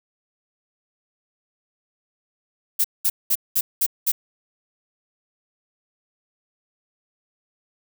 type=noise bursts; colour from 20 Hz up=violet; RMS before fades=-19 dBFS; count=6; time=2.79-4.12 s; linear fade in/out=10 ms; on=55 ms; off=200 ms; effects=none